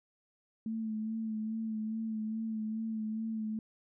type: tone with vibrato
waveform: sine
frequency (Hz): 220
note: A3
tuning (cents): 0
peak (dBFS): -33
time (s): 0.66-3.59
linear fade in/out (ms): 2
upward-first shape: sine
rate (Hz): 2.4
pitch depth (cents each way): 31
effects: none